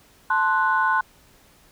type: chord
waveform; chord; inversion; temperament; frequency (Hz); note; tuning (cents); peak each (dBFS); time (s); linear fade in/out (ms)
sine; F# diminished; first; equal; 880 / 1046.5 / 1480; A5 / C6 / F#6; 0 / 0 / 0; -23 / -21 / -21; 0.3-1.01; 5
effects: tanh soft clip ceiling -8 dBFS + pink hiss -55 dBFS RMS until 1.71 s